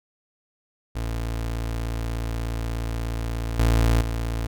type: tone with level steps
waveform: 30% pulse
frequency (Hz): 56.7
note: A#1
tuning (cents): -47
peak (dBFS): -23 / -14 / -22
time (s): 0.95-4.47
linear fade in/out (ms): 10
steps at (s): 3.59 / 4.01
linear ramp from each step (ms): 5
effects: none